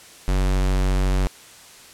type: tone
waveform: square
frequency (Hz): 47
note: F#1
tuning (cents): +28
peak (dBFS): -18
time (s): 0.28-1.27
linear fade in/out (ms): 0
effects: white hiss -45 dBFS RMS until 1.93 s + low-pass 10000 Hz 12 dB/octave